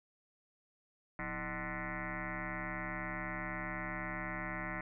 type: tone with frequency modulation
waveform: sine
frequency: 1042 Hz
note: C6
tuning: 7 cents flat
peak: -37 dBFS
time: 1.19-4.81 s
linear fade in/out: 2 ms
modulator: 144 Hz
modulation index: 7.5
effects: none